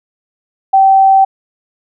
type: tone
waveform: sine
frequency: 774 Hz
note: G5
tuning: 22 cents flat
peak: -4 dBFS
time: 0.73-1.25 s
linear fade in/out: 10 ms
effects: none